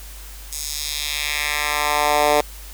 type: tone with high-pass filter sweep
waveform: 10% pulse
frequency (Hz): 148.2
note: D3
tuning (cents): +16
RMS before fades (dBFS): -21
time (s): 0.52-2.41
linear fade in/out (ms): 2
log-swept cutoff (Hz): 7000 to 510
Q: 1.4
effects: added 50 Hz sine -36 dBFS peak until 2.73 s + white hiss -41 dBFS RMS until 2.73 s